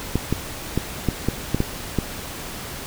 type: clicks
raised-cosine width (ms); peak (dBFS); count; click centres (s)
3; -6; 8; 0.156 / 0.326 / 0.776 / 1.087 / 1.286 / 1.546 / 1.604 / 1.987
effects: pink hiss -33 dBFS RMS until 2.86 s